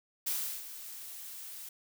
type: noise with ADSR envelope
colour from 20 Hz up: blue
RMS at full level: -32 dBFS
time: 0.26-1.69 s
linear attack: 13 ms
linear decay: 350 ms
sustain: -13 dB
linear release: 4 ms
effects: none

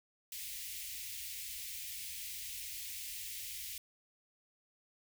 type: band-stop noise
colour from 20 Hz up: white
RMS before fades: -44 dBFS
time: 0.32-3.78 s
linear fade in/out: 2 ms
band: 100 to 2000 Hz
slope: 48 dB/octave
effects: none

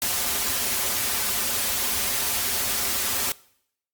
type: noise with comb filter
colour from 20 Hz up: white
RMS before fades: -25 dBFS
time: 0.02-3.32 s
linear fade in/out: 0 ms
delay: 6.3 ms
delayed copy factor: -0.95
effects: noise-tail reverb RT60 0.7 s tail -22 dB re dry + Opus 48 kbps

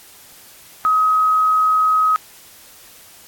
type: tone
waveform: sine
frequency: 1267 Hz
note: D#6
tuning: 31 cents sharp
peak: -12 dBFS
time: 0.85-2.16 s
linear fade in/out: 0 ms
effects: white hiss -44 dBFS RMS until 3.27 s + AAC 64 kbps

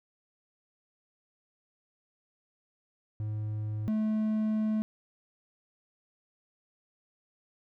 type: tone pair in turn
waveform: triangle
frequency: 106.9 / 216.3 Hz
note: A2 / A3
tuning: -49 / -29 cents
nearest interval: octave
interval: 1220 cents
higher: second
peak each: -29 / -24 dBFS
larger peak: second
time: 3.2-3.88 / 3.88-4.82 s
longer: second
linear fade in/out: 0 ms
effects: none

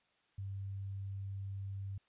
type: tone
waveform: sine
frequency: 98 Hz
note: G2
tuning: in tune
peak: -39 dBFS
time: 0.38-1.98 s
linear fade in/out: 5 ms
effects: white hiss -74 dBFS RMS until 2.08 s + resampled to 8000 Hz

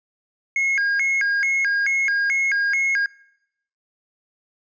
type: tone with vibrato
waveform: triangle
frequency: 1877 Hz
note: A#6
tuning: 11 cents sharp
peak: -16 dBFS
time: 0.56-3.06 s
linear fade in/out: 2 ms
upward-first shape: square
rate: 2.3 Hz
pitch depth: 250 cents each way
effects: noise-tail reverb RT60 0.8 s tail -23 dB re dry + resampled to 16000 Hz

